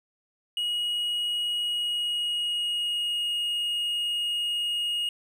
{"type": "tone with pitch glide", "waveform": "triangle", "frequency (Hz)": [2897, 2869], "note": ["F#7", "F7"], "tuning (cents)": [-37, 46], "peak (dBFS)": -24, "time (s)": [0.57, 5.09], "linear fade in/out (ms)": 2, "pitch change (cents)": -17, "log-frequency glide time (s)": [1.62, 3.34], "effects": []}